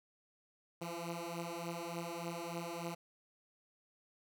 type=beating tone pair; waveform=10% pulse; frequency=168.2 / 171.6 Hz; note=E3 / F3; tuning=+35 / -30 cents; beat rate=3.4 Hz; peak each=-35 / -35 dBFS; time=0.81-2.95 s; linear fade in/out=10 ms; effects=none